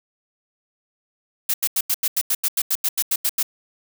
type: noise bursts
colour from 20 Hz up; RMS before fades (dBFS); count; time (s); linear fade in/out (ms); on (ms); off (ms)
blue; -20; 15; 1.49-3.429; 5; 49; 86
effects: none